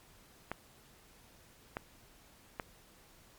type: clicks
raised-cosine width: 0.5 ms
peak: -21 dBFS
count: 3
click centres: 0.516 / 1.769 / 2.598 s
effects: pink hiss -61 dBFS RMS until 3.38 s + MP3 96 kbps